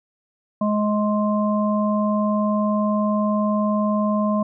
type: harmonic tone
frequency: 210 Hz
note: G#3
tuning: 19 cents sharp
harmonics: 1 / 3 / 5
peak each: -19 / -24 / -26 dBFS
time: 0.61-4.43 s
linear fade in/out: 5 ms
effects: none